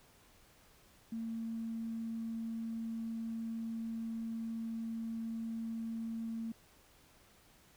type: tone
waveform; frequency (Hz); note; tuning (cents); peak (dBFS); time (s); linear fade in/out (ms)
triangle; 226.6; A#3; -49; -33; 1.12-6.52; 5
effects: tanh soft clip ceiling -35 dBFS + pink hiss -64 dBFS RMS until 7.76 s